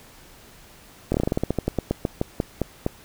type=slowing click train; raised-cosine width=2 ms; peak=-8 dBFS; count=19; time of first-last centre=1.12-2.864 s; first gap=23 ms; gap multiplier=1.15; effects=pink hiss -49 dBFS RMS until 3.04 s